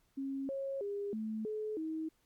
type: tone with pitch steps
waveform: sine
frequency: 271.9 / 545 / 404.7 / 218.3 / 429.2 / 317.5 Hz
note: C#4 / C#5 / G#4 / A3 / A4 / D#4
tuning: -33 / -29 / -45 / -13 / -43 / +35 cents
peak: -35 dBFS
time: 0.17-2.09 s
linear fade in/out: 10 ms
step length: 320 ms
effects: pink hiss -74 dBFS RMS until 2.25 s + MP3 96 kbps